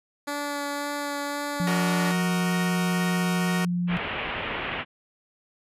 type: tone with vibrato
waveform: 10% pulse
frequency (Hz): 287.7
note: D4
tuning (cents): -36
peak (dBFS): -20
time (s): 0.27-2.12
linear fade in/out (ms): 10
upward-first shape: sine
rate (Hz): 1.9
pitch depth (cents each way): 10
type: tone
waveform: sine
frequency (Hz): 176.2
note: F3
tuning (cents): +16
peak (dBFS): -23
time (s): 1.6-3.97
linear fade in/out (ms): 0
type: chord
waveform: 10% pulse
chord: D# minor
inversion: first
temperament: equal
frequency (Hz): 370 / 466.2 / 622.3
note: F#4 / A#4 / D#5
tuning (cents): 0 / 0 / 0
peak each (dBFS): -22 / -24 / -27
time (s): 1.67-3.65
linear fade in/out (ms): 2
type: low-pass noise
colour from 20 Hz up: white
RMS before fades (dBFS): -31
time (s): 3.87-4.85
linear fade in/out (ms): 50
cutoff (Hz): 3000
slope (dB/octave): 48
effects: resampled to 32000 Hz